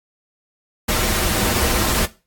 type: noise with comb filter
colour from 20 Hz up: pink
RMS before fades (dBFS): -19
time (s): 0.88-2.06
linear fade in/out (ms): 10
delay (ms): 7.1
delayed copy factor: -0.55
effects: noise-tail reverb RT60 0.3 s tail -17 dB re dry + AAC 64 kbps